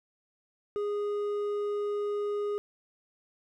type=tone with hard clipping; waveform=sine; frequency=412.3 Hz; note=G#4; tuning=13 cents flat; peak=-30 dBFS; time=0.76-2.58 s; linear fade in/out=0 ms; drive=5 dB; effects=none